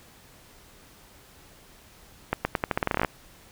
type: accelerating click train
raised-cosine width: 0.5 ms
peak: -8 dBFS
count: 15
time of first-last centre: 2.33-3.048 s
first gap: 120 ms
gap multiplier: 0.85
effects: pink hiss -53 dBFS RMS until 3.51 s